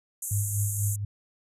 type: band-pass noise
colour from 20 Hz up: pink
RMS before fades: -34 dBFS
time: 0.22-0.96 s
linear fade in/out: 5 ms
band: 6600 to 13000 Hz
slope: 96 dB/octave
type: tone with tremolo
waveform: sine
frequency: 102.1 Hz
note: G#2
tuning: 29 cents flat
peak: -23 dBFS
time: 0.31-1.05 s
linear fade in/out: 5 ms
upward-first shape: sine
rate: 4.1 Hz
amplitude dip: 60%
effects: none